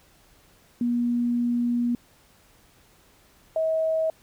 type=tone pair in turn; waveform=sine; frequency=240 / 640.7 Hz; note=B3 / E5; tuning=-49 / -49 cents; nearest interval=octave + perfect fourth; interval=1700 cents; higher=second; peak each=-21 dBFS; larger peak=neither; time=0.81-1.95 / 3.56-4.1 s; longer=first; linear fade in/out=2 ms; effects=pink hiss -58 dBFS RMS until 4.22 s